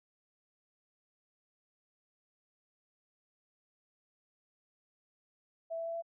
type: tone with pitch steps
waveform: sine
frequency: 659.3 / 663.1 / 667 / 670.8 Hz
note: E5 / E5 / E5 / E5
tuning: 0 / +10 / +20 / +30 cents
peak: -35 dBFS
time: 5.7-6.024 s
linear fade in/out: 20 ms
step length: 81 ms
effects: none